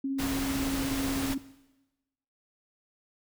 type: tone with tremolo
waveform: sine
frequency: 271.6 Hz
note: C#4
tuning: 35 cents flat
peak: -27 dBFS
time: 0.04-1.38 s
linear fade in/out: 5 ms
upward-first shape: sine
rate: 16 Hz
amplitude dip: 25%
type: noise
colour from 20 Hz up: pink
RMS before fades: -34 dBFS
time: 0.18-1.35 s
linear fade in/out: 20 ms
effects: noise-tail reverb RT60 1.0 s tail -17 dB re dry